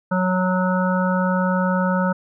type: harmonic tone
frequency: 184.1 Hz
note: F#3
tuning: 8 cents flat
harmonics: 1 / 3 / 5 / 7 / 8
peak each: -19 / -24 / -26 / -27 / -28 dBFS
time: 0.11-2.13 s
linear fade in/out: 10 ms
effects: none